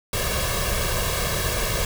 pink noise with comb filter, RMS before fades -24 dBFS, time 0.13-1.85 s, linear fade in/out 2 ms, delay 1.8 ms, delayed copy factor +0.8, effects none

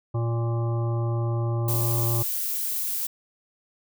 harmonic tone, 116.54 Hz, A#2, in tune, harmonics 1 / 3 / 5 / 7 / 9 / 10, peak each -23 / -33 / -37 / -40 / -42 / -43 dBFS, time 0.14-2.23 s, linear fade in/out 10 ms
violet noise, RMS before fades -28 dBFS, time 1.68-3.07 s, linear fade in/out 5 ms
effects none

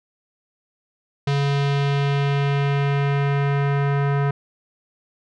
square tone with low-pass filter sweep, 141 Hz, C#3, 30 cents sharp, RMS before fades -20 dBFS, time 1.27-4.31 s, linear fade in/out 5 ms, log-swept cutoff 4200 to 1600 Hz, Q 1.4, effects none

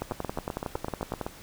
two click trains, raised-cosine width 1 ms, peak -16 / -17 dBFS, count 14 / 10, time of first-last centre 0.02-1.213 / 0.12-1.265 s, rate 10.9 / 7.86 Hz, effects pink hiss -48 dBFS RMS until 1.42 s

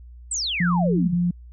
sine exponential sweep, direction down, 8460 to 145.2 Hz, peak -23 dBFS, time 0.31-1.14 s, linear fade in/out 5 ms
sine tone, 175.4 Hz, F3, 8 cents sharp, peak -18 dBFS, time 0.6-1.31 s, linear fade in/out 5 ms
effects added 60 Hz sine -40 dBFS peak until 1.52 s

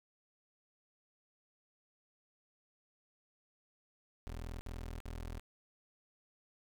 25% pulse tone bursts, 41.2 Hz, E1, in tune, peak -38 dBFS, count 3, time 4.27-5.396 s, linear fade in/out 0 ms, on 340 ms, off 53 ms, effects none

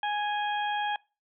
harmonic tone with a mistuned harmonic, 830.6 Hz, G#5, in tune, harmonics 1 / 2 / 3 / 4, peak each -28 / -34 / -41 / -38 dBFS, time 0.03-0.96 s, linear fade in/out 2 ms, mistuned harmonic 4, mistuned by -36 cents, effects noise-tail reverb RT60 0.3 s tail -23 dB re dry

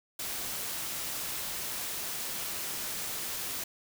white noise, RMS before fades -36 dBFS, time 0.19-3.64 s, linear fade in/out 5 ms, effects none

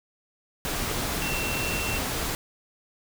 sine tone in noise, 2708 Hz, E7, 46 cents sharp, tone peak -31 dBFS, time 1.22-1.98 s, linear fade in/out 0 ms, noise pink, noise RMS -29 dBFS, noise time 0.65-2.35 s, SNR -5 dB, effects none

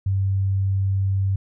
sine tone, 97 Hz, G2, 18 cents flat, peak -18 dBFS, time 0.06-1.36 s, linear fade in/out 5 ms, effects none

